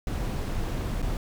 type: noise with dropouts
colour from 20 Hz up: brown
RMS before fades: -29 dBFS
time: 0.07-1.17 s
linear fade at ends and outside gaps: 1 ms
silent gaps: 1.019-1.026 s
effects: none